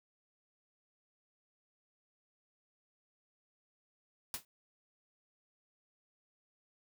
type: noise with exponential decay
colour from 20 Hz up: white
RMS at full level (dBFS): -35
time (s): 4.34-4.45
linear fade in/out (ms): 1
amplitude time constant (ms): 23
effects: none